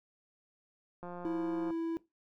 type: click train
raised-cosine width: 1 ms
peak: -31 dBFS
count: 120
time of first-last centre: 1.03-1.706 s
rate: 176 Hz
type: tone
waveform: triangle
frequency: 330 Hz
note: E4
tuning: 2 cents sharp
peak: -30 dBFS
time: 1.25-1.97 s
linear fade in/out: 0 ms
effects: noise-tail reverb RT60 0.2 s tail -18 dB re dry